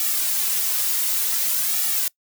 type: noise with flanger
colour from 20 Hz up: blue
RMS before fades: -22 dBFS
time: 0-2.08 s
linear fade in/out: 2 ms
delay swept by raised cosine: 1.9 to 4.6 ms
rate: 0.55 Hz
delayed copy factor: -1
effects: noise-tail reverb RT60 0.1 s tail -23 dB re dry